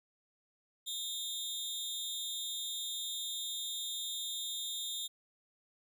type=tone with amplitude modulation; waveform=sawtooth; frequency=3631 Hz; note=A#7; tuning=46 cents flat; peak=-30 dBFS; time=0.86-5.08 s; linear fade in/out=20 ms; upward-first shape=sine; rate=299 Hz; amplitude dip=90%; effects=none